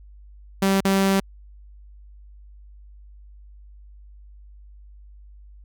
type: tone with dropouts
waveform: sawtooth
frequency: 194.2 Hz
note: G3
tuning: 16 cents flat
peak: -13 dBFS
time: 0.62-1.2 s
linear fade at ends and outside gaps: 5 ms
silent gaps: 0.806-0.849 s
effects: added 50 Hz sine -43 dBFS peak until 5.64 s